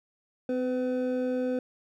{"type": "tone pair together", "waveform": "triangle", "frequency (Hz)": [255, 503.9], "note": ["C4", "B4"], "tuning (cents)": [-44, 35], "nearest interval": "octave", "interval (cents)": 1179, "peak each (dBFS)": -27, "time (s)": [0.49, 1.59], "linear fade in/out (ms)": 2, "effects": []}